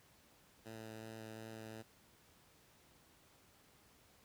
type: tone with vibrato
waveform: 10% pulse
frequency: 111 Hz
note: A2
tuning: 16 cents sharp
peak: -40 dBFS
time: 0.65-1.83 s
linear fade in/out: 20 ms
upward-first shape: sine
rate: 2.7 Hz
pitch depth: 12 cents each way
effects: pink hiss -67 dBFS RMS until 4.24 s + high-pass 60 Hz 12 dB/octave